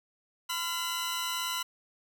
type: tone cluster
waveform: sawtooth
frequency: 1018 / 1378 / 2956 / 3951 Hz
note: C6 / F6 / F#7 / B7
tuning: -48 / -24 / -2 / 0 cents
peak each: -32 / -34 / -33 / -35 dBFS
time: 0.49-1.63 s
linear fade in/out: 10 ms
effects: none